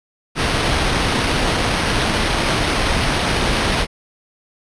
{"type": "noise with sample-and-hold", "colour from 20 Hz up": "pink", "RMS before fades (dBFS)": -18, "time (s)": [0.35, 3.87], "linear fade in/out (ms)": 50, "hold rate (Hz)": 7350, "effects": ["resampled to 22050 Hz"]}